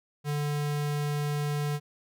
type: tone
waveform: square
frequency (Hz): 146.83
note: D3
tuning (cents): 0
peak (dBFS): -28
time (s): 0.24-1.8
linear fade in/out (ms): 50
effects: none